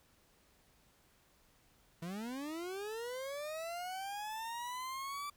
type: linear sweep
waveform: 40% pulse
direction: up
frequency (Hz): 161.2 to 1169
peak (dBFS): -39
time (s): 2.02-5.3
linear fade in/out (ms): 5
effects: pink hiss -69 dBFS RMS until 5.36 s